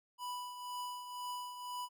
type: tone with tremolo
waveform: square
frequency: 987.8 Hz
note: B5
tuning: in tune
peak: -39 dBFS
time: 0.18-1.89 s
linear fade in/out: 50 ms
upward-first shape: triangle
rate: 2 Hz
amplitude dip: 60%
effects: none